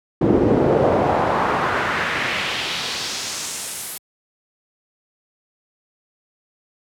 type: noise with band-pass filter sweep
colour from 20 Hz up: brown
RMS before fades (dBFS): -20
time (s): 0.21-3.98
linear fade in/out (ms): 5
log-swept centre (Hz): 310 to 12000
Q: 1.6
effects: high-pass 80 Hz 12 dB/octave